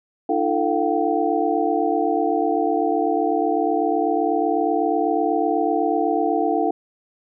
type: tone cluster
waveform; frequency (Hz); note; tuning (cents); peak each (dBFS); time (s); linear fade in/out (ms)
sine; 301.1 / 341.3 / 446.1 / 700 / 768; D4 / F4 / A4 / F5 / G5; +43 / -40 / +24 / +4 / -36; -24; 0.29-6.71; 5
effects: none